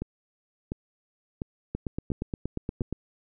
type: two click trains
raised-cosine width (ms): 3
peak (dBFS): -17 / -18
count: 11 / 5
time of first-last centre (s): 1.75-2.926 / 0.02-2.817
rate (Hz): 8.5 / 1.43
effects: none